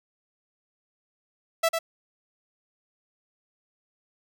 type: tone with echo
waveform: sawtooth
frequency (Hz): 659.3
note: E5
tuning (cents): 0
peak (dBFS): -16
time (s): 1.63-1.69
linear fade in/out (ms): 10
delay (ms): 100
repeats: 1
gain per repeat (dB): -5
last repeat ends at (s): 1.79
effects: none